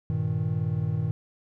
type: tone cluster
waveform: triangle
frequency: 98.8 / 117.8 / 156.6 Hz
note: G2 / A#2 / D#3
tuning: +14 / +19 / +11 cents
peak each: -28 / -27 / -26 dBFS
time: 0.1-1.11 s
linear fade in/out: 0 ms
effects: none